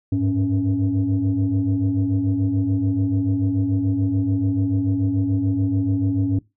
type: tone cluster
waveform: sine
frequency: 98.4 / 105.3 / 278.6 Hz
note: G2 / G#2 / C#4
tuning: +7 / +24 / +9 cents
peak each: -23 / -21 / -19 dBFS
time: 0.12-6.39 s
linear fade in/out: 5 ms
effects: noise-tail reverb RT60 0.2 s tail -20 dB re dry + tanh soft clip ceiling -12 dBFS